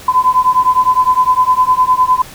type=beating tone pair; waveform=sine; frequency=1009 / 1018.8 Hz; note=B5 / C6; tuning=+37 / -46 cents; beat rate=9.8 Hz; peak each=-11 dBFS; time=0.08-2.22 s; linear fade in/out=5 ms; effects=pink hiss -34 dBFS RMS until 2.34 s